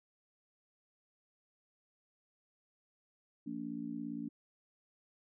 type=harmonic tone; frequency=57.6 Hz; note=A#1; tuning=20 cents flat; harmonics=3 / 4 / 5; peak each=-48 / -42 / -41 dBFS; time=3.46-4.29 s; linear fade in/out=10 ms; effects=none